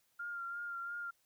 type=tone with vibrato; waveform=sine; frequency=1396.9 Hz; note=F6; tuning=in tune; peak=-39 dBFS; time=0.19-1.11 s; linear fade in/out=10 ms; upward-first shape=sine; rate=2.9 Hz; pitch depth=26 cents each way; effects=white hiss -75 dBFS RMS until 1.25 s